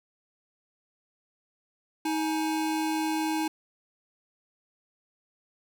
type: tone pair together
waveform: square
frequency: 315.4 / 842 Hz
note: D#4 / G#5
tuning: +24 / +24 cents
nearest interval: octave + perfect fourth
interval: 1700 cents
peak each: -28 / -33 dBFS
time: 2.05-3.48 s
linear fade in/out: 5 ms
effects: none